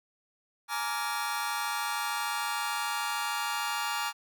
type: chord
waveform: sawtooth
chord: Bb dominant seventh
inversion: third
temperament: just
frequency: 839.1 / 932.3 / 1165.4 / 1398.5 Hz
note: Ab5 / Bb5 / D6 / F6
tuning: +18 / 0 / -14 / +2 cents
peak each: -32 dBFS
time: 0.68-4.13 s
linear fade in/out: 50 ms
effects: none